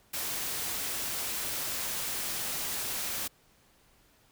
white noise, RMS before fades -34 dBFS, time 0.13-3.28 s, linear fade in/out 10 ms, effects pink hiss -64 dBFS RMS until 4.31 s

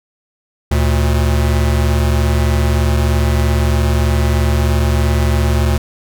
square tone pair together, 73.5 / 116.67 Hz, D2 / A#2, +2 / +2 cents, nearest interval minor sixth, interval 800 cents, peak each -13 / -18 dBFS, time 0.71-5.78 s, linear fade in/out 5 ms, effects none

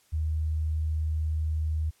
sine tone, 78.1 Hz, D#2, 7 cents sharp, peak -25 dBFS, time 0.12-1.91 s, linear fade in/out 20 ms, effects white hiss -64 dBFS RMS until 2 s + low-pass 12000 Hz 12 dB/octave

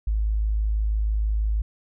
sine tone, 53.1 Hz, G#1, 39 cents sharp, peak -20 dBFS, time 0.07-1.62 s, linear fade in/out 5 ms, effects none

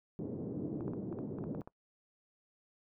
white band-pass noise, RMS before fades -40 dBFS, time 0.19-1.61 s, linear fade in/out 0 ms, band 110 to 380 Hz, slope 24 dB/octave
clicks, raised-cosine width 1 ms, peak -33 dBFS, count 10, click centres 0.808 / 0.88 / 0.935 / 1.127 / 1.188 / 1.386 / 1.44 / 1.549 / 1.617 / 1.675 s
effects noise-tail reverb RT60 0.1 s tail -22 dB re dry

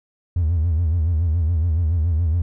triangle tone with vibrato, 82.41 Hz, E2, in tune, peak -13 dBFS, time 0.36-2.42 s, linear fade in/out 5 ms, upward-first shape sine, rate 7.1 Hz, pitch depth 130 cents each way, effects tanh soft clip ceiling -12 dBFS

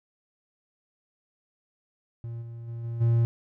triangle tone with level steps, 116.54 Hz, A#2, in tune, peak -31 / -35 / -31 / -28 / -17 dBFS, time 2.24-3.25 s, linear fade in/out 0 ms, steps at 2.41 / 2.67 / 2.83 / 3 s, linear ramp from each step 20 ms, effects none

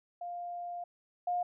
sine tone pair in turn, 701 / 710.8 Hz, F5 / F5, +6 / +30 cents, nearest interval unison, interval 24 cents, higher second, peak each -37 / -29 dBFS, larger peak second, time 0.21-0.84 / 1.27-1.43 s, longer first, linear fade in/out 5 ms, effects none

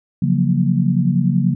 sine chord, Gb major seventh, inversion second, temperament equal, 138.59 / 174.61 / 185 / 233.1 Hz, Db3 / F3 / Gb3 / Bb3, 0 / 0 / 0 / 0 cents, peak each -18 / -18 / -19 / -21 dBFS, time 0.22-1.55 s, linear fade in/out 5 ms, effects none

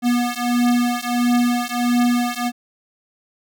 square beating tone pair, 241.7 / 243.2 Hz, B3 / B3, -37 / -26 cents, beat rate 1.5 Hz, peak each -20 dBFS, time 0.02-2.52 s, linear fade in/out 50 ms, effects none

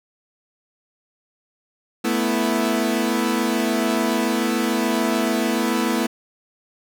sawtooth chord, A suspended second, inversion none, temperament equal, 220 / 246.9 / 329.6 Hz, A3 / B3 / E4, 0 / 0 / 0 cents, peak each -19 / -19 / -20 dBFS, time 2.04-6.07 s, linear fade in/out 10 ms, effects none

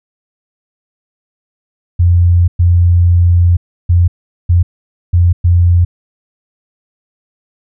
sine tone bursts at uneven times, 87.31 Hz, F2, in tune, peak -5 dBFS, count 6, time 1.99-2.48 / 2.59-3.57 / 3.89-4.08 / 4.49-4.63 / 5.13-5.33 / 5.44-5.85 s, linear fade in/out 10 ms, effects none

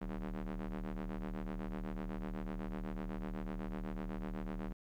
sawtooth ring-modulated tone, 78 Hz, D#2, 5 cents sharp, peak -32 dBFS, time 0.01-4.73 s, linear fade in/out 10 ms, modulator 113 Hz, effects low-pass 2000 Hz 12 dB/octave + 12-bit

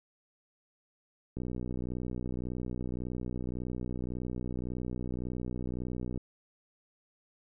click train, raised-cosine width 3 ms, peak -24 dBFS, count 298, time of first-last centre 1.37-6.176 s, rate 61.8 Hz, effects none

